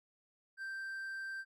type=tone; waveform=triangle; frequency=1568 Hz; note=G6; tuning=in tune; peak=-38 dBFS; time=0.57-1.45 s; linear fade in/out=50 ms; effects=none